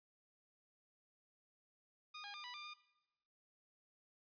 10% pulse tone with pitch steps, 1230 / 815 / 1205 / 983 / 1195 / 1211 Hz, D#6 / G#5 / D6 / B5 / D6 / D#6, -20 / -33 / +44 / -8 / +30 / -47 cents, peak -39 dBFS, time 2.14-2.74 s, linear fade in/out 10 ms, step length 100 ms, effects noise-tail reverb RT60 1.0 s tail -19 dB re dry + resampled to 11025 Hz

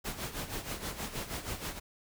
pink noise with tremolo, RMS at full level -36 dBFS, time 0.04-1.8 s, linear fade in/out 20 ms, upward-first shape sine, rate 6.3 Hz, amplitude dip 70%, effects none

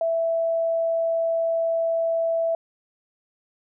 sine tone, 661 Hz, E5, 5 cents sharp, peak -20 dBFS, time 0.01-2.55 s, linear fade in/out 2 ms, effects none

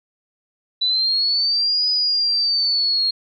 sine linear two-way sweep, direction up then down, 3951 to 4978 to 4244 Hz, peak -16 dBFS, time 0.81-3.11 s, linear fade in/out 10 ms, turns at 1.89 s, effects none

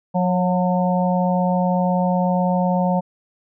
harmonic tone with a mistuned harmonic, 180.4 Hz, F#3, 44 cents flat, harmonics 1 / 3 / 4 / 5, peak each -18 / -23 / -24 / -25 dBFS, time 0.14-3.01 s, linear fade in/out 20 ms, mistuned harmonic 3, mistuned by +19 cents, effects none

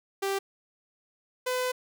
sawtooth tone pair in turn, 392 / 504.6 Hz, G4 / B4, 0 / +37 cents, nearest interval major third, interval 437 cents, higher second, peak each -23 dBFS, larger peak neither, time 0.22-0.39 / 1.46-1.72 s, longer second, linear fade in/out 10 ms, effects none

